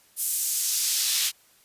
pink noise with high-pass filter sweep, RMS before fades -25 dBFS, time 0.16-1.32 s, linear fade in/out 50 ms, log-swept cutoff 9800 to 3400 Hz, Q 1.1, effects white hiss -59 dBFS RMS until 1.64 s + resampled to 32000 Hz

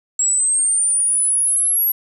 sine linear sweep, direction up, 7610 to 11590 Hz, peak -14 dBFS, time 0.19-1.92 s, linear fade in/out 5 ms, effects none

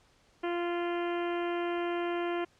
harmonic tone, 346.8 Hz, F4, 12 cents flat, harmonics 1 / 2 / 3 / 4 / 5 / 6 / 7 / 8 / 9, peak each -31 / -37 / -41 / -43 / -45 / -47 / -48 / -49 / -50 dBFS, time 0.43-2.45 s, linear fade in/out 10 ms, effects pink hiss -65 dBFS RMS until 2.59 s + low-pass 7000 Hz 12 dB/octave

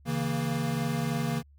square chord, A# diminished, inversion first, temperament equal with one note detuned, 138.59 / 161.98 / 233.1 Hz, C#3 / E3 / A#3, 0 / -30 / 0 cents, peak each -32 dBFS, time 0.05-1.43 s, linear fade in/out 50 ms, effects added 71 Hz sine -53 dBFS peak until 1.58 s + MP3 96 kbps

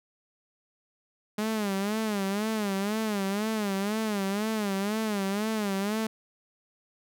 sawtooth tone with vibrato, 206.9 Hz, G#3, 6 cents flat, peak -23 dBFS, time 1.38-6.07 s, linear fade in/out 5 ms, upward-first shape sine, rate 2 Hz, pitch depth 120 cents each way, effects none

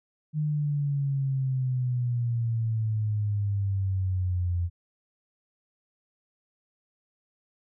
sine exponential sweep, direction down, 153.3 to 86.1 Hz, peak -24 dBFS, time 0.33-4.7 s, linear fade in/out 50 ms, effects none

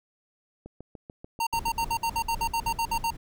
click train, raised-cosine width 2 ms, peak -28 dBFS, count 9, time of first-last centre 0.66-1.83 s, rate 6.84 Hz
square tone bursts, 920 Hz, A#5, 23 cents flat, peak -25 dBFS, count 14, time 1.4-3.106 s, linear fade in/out 5 ms, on 68 ms, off 58 ms
brown noise with tremolo, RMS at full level -36 dBFS, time 1.53-3.17 s, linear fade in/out 10 ms, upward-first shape triangle, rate 3.7 Hz, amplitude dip 60%
effects none

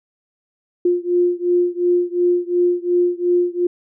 sine beating tone pair, 352.1 / 354.9 Hz, F4 / F4, +14 / +28 cents, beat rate 2.8 Hz, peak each -17 / -18 dBFS, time 0.85-3.67 s, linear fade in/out 5 ms, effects none

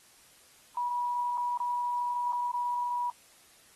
sine tone with dropouts, 971 Hz, B5, 30 cents flat, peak -28 dBFS, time 0.77-3.1 s, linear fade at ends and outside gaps 2 ms, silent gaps 1.375-1.379 / 1.575-1.601 / 2.324-2.33 s, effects white hiss -59 dBFS RMS until 3.75 s + AAC 32 kbps

